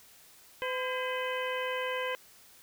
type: harmonic tone with a mistuned harmonic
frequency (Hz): 509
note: C5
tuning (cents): -48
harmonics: 1 / 2 / 3 / 4 / 5 / 6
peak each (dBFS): -34 / -37 / -39 / -40 / -41 / -42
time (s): 0.62-2.15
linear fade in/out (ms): 0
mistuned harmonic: 3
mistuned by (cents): +83
effects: white hiss -57 dBFS RMS until 2.62 s